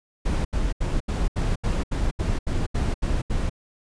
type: noise bursts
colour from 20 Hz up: brown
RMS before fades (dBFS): -23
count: 12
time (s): 0.25-3.497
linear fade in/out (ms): 10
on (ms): 200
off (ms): 77
effects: resampled to 22050 Hz